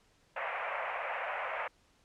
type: band-pass noise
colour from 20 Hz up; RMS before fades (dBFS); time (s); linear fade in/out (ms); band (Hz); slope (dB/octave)
pink; -37; 0.36-1.68; 5; 540 to 2500; 48
effects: pink hiss -68 dBFS RMS until 2.04 s + low-pass 8000 Hz 12 dB/octave